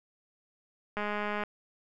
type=click train; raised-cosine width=0.5 ms; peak=-19 dBFS; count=98; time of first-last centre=0.97-1.436 s; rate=208 Hz; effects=none